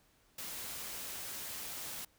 white noise, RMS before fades -43 dBFS, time 0.38-2.05 s, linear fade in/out 5 ms, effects pink hiss -69 dBFS RMS until 2.18 s

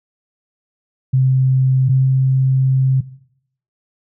sine tone pair in turn, 131 / 132.06 Hz, C3 / C3, +2 / +16 cents, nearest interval unison, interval 14 cents, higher second, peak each -10 / -10 dBFS, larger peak neither, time 1.13-1.89 / 1.89-3.01 s, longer second, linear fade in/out 10 ms, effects noise-tail reverb RT60 0.7 s tail -18 dB re dry

